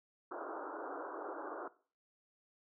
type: band-pass noise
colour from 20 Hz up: pink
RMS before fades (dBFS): -44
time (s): 0.31-1.68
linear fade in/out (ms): 5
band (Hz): 290 to 1500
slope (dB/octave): 96
effects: noise-tail reverb RT60 0.4 s tail -18 dB re dry